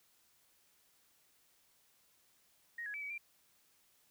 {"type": "tone with pitch steps", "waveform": "sine", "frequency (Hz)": [1873, 1673, 2309, 2272, 2369], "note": ["A#6", "G#6", "D7", "C#7", "D7"], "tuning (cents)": [8, 12, -30, 42, 14], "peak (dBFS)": -40, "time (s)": [2.78, 3.18], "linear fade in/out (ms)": 5, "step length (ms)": 80, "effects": ["white hiss -71 dBFS RMS until 4.1 s"]}